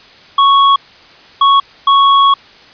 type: tone bursts at uneven times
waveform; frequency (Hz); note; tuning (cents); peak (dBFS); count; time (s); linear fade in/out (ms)
square; 1108.7; C#6; 0; -6; 3; 0.38-0.76 / 1.41-1.6 / 1.87-2.34; 5
effects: white hiss -40 dBFS RMS until 2.73 s + resampled to 11025 Hz